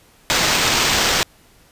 white noise with sample-and-hold, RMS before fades -17 dBFS, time 0.3-1.23 s, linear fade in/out 0 ms, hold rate 11025 Hz, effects pink hiss -52 dBFS RMS until 1.71 s + resampled to 32000 Hz

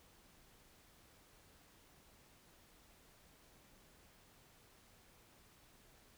silence, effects pink hiss -66 dBFS RMS until 6.17 s

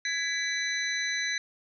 sine tone cluster, 1670 / 1991 / 2298 / 3979 / 6060 Hz, G#6 / B6 / D7 / B7 / F#8, +9 / +14 / -38 / +12 / +40 cents, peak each -33 / -32 / -39 / -33 / -38 dBFS, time 0.05-1.38 s, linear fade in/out 2 ms, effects none

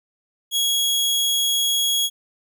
sawtooth tone, 3322 Hz, G#7, in tune, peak -15 dBFS, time 0.51-2.1 s, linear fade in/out 50 ms, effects none

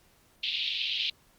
white band-pass noise, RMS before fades -30 dBFS, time 0.43-1.1 s, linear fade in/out 5 ms, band 2600 to 4000 Hz, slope 48 dB/octave, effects pink hiss -63 dBFS RMS until 1.38 s + Opus 48 kbps

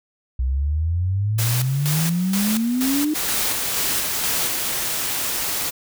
sine exponential sweep, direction up, 61.74 to 311.1 Hz, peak -18 dBFS, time 0.39-3.14 s, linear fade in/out 5 ms
white noise with tremolo, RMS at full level -25 dBFS, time 1.38-4.57 s, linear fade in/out 10 ms, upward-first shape square, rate 2.1 Hz, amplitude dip 75%
white noise, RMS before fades -24 dBFS, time 3.14-5.71 s, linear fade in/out 20 ms
effects none

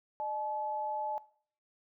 sine tone pair together, 607.4 / 859 Hz, D#5 / A5, -42 / -42 cents, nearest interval tritone, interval 600 cents, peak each -40 / -34 dBFS, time 0.2-1.18 s, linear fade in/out 0 ms, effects noise-tail reverb RT60 0.5 s tail -19 dB re dry

